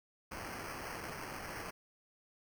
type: noise with sample-and-hold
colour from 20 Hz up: violet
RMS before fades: -44 dBFS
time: 0.31-1.71 s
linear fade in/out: 10 ms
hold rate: 3675 Hz
effects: none